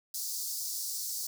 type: high-pass noise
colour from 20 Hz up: pink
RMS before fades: -36 dBFS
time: 0.14-1.27 s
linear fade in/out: 5 ms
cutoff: 4600 Hz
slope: 48 dB/octave
effects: none